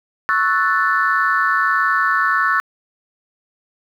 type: chord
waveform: sine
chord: F# minor seventh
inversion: second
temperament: equal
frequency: 1108.7 / 1318.5 / 1480 / 1760 Hz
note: C#6 / E6 / F#6 / A6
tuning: 0 / 0 / 0 / 0 cents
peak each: -19 dBFS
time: 0.29-2.6 s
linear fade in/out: 0 ms
effects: tanh soft clip ceiling -5 dBFS + 8-bit